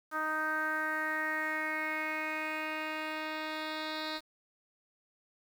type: tone with low-pass filter sweep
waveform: 10% pulse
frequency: 311.1 Hz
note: D#4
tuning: in tune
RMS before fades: -35 dBFS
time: 0.11-4.21 s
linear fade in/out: 50 ms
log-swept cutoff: 1400 to 3900 Hz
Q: 5.3
effects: 9-bit